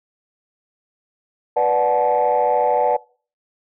sine chord, B minor seventh, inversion none, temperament equal with one note detuned, 493.9 / 587.3 / 740 / 863.9 Hz, B4 / D5 / F#5 / A5, 0 / 0 / 0 / -32 cents, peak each -19 dBFS, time 1.56-2.97 s, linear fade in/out 10 ms, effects noise-tail reverb RT60 0.4 s tail -23 dB re dry + tanh soft clip ceiling -8 dBFS

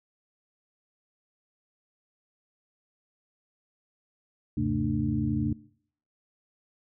sine tone cluster, 79.3 / 100.4 / 132.9 / 223.8 / 297.1 Hz, D#2 / G2 / C3 / A3 / D4, +33 / +42 / +27 / +30 / +20 cents, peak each -35 / -34 / -30 / -29 / -30 dBFS, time 4.57-5.53 s, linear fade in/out 5 ms, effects noise-tail reverb RT60 0.6 s tail -22 dB re dry

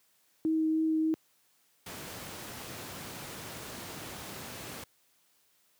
sine tone with vibrato, 317.1 Hz, D#4, 33 cents sharp, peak -25 dBFS, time 0.45-1.14 s, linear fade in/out 0 ms, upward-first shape triangle, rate 3.3 Hz, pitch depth 11 cents each way
pink noise, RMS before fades -42 dBFS, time 1.86-4.84 s, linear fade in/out 5 ms
effects white hiss -69 dBFS RMS until 5.79 s + high-pass 100 Hz 12 dB/octave

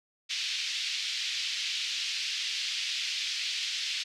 pink band-pass noise, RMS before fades -33 dBFS, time 0.29-4.04 s, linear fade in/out 20 ms, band 2600 to 5200 Hz, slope 24 dB/octave, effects none

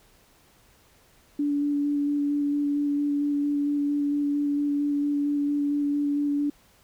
sine tone with vibrato, 288.7 Hz, D4, 30 cents flat, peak -22 dBFS, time 1.39-6.5 s, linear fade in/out 5 ms, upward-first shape square, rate 4.4 Hz, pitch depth 9 cents each way, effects pink hiss -59 dBFS RMS until 6.83 s

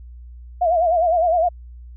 sine tone with vibrato, 680 Hz, F5, 46 cents flat, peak -14 dBFS, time 0.61-1.49 s, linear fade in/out 10 ms, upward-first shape sine, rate 9.8 Hz, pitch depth 110 cents each way, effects added 60 Hz sine -36 dBFS peak until 1.96 s

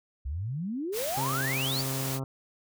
sine exponential sweep, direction up, 61.9 to 4824 Hz, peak -30 dBFS, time 0.25-1.82 s, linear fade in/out 10 ms
white noise, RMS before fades -35 dBFS, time 0.92-2.2 s, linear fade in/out 50 ms
harmonic tone, 133.7 Hz, C3, 38 cents sharp, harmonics 1 / 2 / 3 / 4 / 5 / 6 / 7 / 8 / 9 / 10, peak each -32 / -38 / -42 / -44 / -46 / -48 / -49 / -50 / -51 / -52 dBFS, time 1.17-2.24 s, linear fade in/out 2 ms
effects none

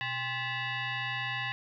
sine tone with frequency modulation, 123.47 Hz, B2, in tune, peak -31 dBFS, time 0.01-1.52 s, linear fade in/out 0 ms, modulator 924 Hz, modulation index 3.1, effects none

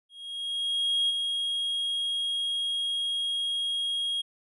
triangle tone with ADSR envelope, 3274 Hz, G#7, 25 cents flat, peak -20 dBFS, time 0.09-4.22 s, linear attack 1000 ms, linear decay 23 ms, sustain -5 dB, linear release 15 ms, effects tanh soft clip ceiling -16 dBFS + resampled to 32000 Hz

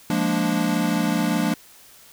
square chord, Bb dominant seventh, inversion second, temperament equal, 174.61 / 207.7 / 233.1 / 293.7 Hz, F3 / Ab3 / Bb3 / D4, 0 / 0 / 0 / 0 cents, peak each -26 dBFS, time 0.1-1.54 s, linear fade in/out 2 ms, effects white hiss -49 dBFS RMS until 2.12 s

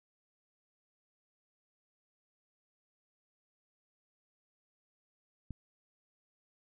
click, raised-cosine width 5 ms, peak -29 dBFS, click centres 5.507 s, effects none

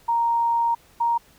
sine tone pair in turn, 932.3 / 935.9 Hz, A#5 / A#5, 0 / +7 cents, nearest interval unison, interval 7 cents, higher second, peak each -18 dBFS, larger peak neither, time 0.08-0.75 / 1-1.18 s, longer first, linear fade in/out 10 ms, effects pink hiss -55 dBFS RMS until 1.38 s

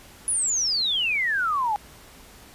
sine exponential sweep, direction down, 10470 to 809 Hz, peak -21 dBFS, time 0.28-1.76 s, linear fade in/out 0 ms, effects pink hiss -48 dBFS RMS until 2.54 s + resampled to 32000 Hz

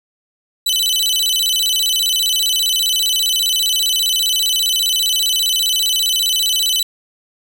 sawtooth tone with vibrato, 3458 Hz, A7, 31 cents flat, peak -11 dBFS, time 0.66-6.83 s, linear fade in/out 5 ms, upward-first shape square, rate 15 Hz, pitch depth 230 cents each way, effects none

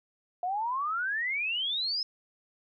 sine exponential sweep, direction up, 698.5 to 5220 Hz, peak -28 dBFS, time 0.43-2.03 s, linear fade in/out 2 ms, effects none

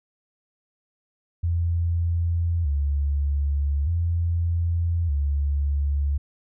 sine tone with vibrato, 77.78 Hz, D#2, in tune, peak -20 dBFS, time 1.43-6.18 s, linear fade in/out 10 ms, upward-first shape square, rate 0.41 Hz, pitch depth 150 cents each way, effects none

